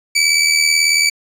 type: tone with amplitude modulation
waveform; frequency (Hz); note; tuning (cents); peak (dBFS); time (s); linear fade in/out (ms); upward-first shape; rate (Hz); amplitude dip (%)
20% pulse; 2301; D7; -36; -4; 0.15-1.1; 10; sine; 78.3; 55
effects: resampled to 32000 Hz